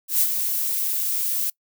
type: noise with ADSR envelope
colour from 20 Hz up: violet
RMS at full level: -17 dBFS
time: 0.08-1.5 s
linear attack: 130 ms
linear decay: 56 ms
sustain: -7 dB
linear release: 5 ms
effects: noise-tail reverb RT60 0.1 s tail -25 dB re dry